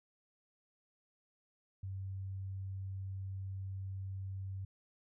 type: tone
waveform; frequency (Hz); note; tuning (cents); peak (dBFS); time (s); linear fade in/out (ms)
sine; 96.1; G2; -34; -39; 1.83-4.65; 5
effects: none